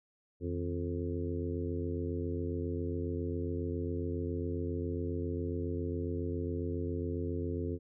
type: harmonic tone with a mistuned harmonic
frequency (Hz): 87.31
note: F2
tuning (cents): 0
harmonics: 1 / 2 / 3 / 4 / 5 / 6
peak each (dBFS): -36 / -43 / -39 / -40 / -40 / -50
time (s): 0.4-7.79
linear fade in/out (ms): 50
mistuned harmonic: 2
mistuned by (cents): -150
effects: none